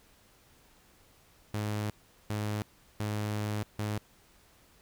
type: tone bursts at uneven times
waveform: sawtooth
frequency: 105.3 Hz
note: G#2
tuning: 24 cents sharp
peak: -27 dBFS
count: 4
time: 1.54-1.9 / 2.3-2.62 / 3-3.63 / 3.79-3.98 s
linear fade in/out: 0 ms
effects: pink hiss -62 dBFS RMS until 4.81 s